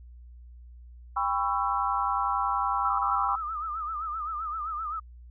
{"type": "chord", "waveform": "sine", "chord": "C# half-diminished seventh", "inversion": "second", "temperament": "just", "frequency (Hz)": [798.3, 997.9, 1108.7, 1330.5], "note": ["G5", "B5", "C#6", "E6"], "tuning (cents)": [31, 18, 0, 16], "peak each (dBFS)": -30, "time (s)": [1.16, 3.36], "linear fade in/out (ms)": 10}
{"type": "tone with vibrato", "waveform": "sine", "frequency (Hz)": 1257, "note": "D#6", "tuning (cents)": 17, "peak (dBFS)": -30, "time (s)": [2.84, 5], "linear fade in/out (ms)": 10, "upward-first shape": "sine", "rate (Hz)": 7.7, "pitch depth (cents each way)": 100}
{"effects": ["added 60 Hz sine -45 dBFS peak until 5.3 s"]}